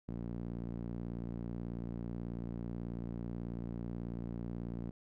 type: tone with band-pass filter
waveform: sawtooth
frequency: 58.3 Hz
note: A#1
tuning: 1 cent sharp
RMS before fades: -41 dBFS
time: 0.08-4.91 s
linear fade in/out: 5 ms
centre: 210 Hz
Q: 1.3
effects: none